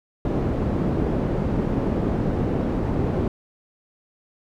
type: low-pass noise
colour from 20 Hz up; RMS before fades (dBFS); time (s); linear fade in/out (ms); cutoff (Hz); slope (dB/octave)
white; -23; 0.25-3.28; 2; 320; 12
effects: none